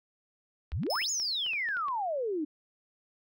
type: clicks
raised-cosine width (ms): 0.3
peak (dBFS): -31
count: 11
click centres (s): 0.719 / 0.834 / 0.866 / 0.956 / 1.017 / 1.199 / 1.464 / 1.534 / 1.688 / 1.769 / 1.884
type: exponential two-way sweep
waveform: sine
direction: up then down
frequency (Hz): 55.1 to 7040 to 288.5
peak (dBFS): -29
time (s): 0.72-2.45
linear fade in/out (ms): 10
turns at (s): 1.1
type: tone with exponential decay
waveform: 45% pulse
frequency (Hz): 5200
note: E8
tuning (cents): -24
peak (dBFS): -31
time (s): 0.9-1.82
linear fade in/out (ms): 2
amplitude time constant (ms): 200
effects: none